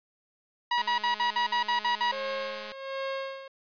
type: tone bursts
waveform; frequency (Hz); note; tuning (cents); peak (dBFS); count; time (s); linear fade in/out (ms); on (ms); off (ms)
sawtooth; 963; B5; -44; -20; 9; 0.71-2.116; 5; 110; 52
type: click train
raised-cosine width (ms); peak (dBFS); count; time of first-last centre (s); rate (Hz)
0.2; -24; 410; 0.78-2.718; 211
type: tone with tremolo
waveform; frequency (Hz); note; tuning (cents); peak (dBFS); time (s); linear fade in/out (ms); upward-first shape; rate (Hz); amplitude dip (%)
sawtooth; 540; C#5; -45; -26; 2.12-3.48; 5; sine; 1.3; 75
effects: resampled to 11025 Hz